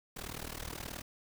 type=noise with amplitude modulation; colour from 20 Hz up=pink; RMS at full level=-39 dBFS; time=0.16-1.02 s; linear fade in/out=10 ms; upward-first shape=sine; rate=38.9 Hz; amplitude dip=90%; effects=none